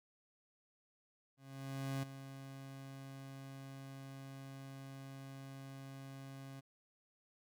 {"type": "tone with ADSR envelope", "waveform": "30% pulse", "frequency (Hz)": 135.6, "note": "C#3", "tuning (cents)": -38, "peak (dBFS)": -34, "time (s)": [1.37, 6.61], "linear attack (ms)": 660, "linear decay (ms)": 7, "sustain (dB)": -12, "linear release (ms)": 19, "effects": []}